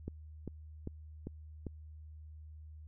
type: click train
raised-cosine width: 3 ms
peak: -27 dBFS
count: 5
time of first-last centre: 0.08-1.667 s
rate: 2.52 Hz
effects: added 77 Hz sine -48 dBFS peak until 2.87 s